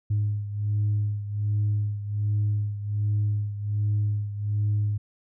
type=beating tone pair; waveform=sine; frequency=103.83 / 105.13 Hz; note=G#2 / G#2; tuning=0 / +22 cents; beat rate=1.3 Hz; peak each=-23 / -28 dBFS; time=0.1-4.98 s; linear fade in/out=10 ms; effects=tanh soft clip ceiling -18 dBFS